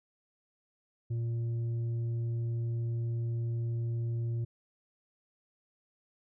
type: tone with tanh clipping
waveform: triangle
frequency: 116.54 Hz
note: A#2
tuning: in tune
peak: -31 dBFS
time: 1.1-4.45 s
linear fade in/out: 10 ms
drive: 9 dB
effects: none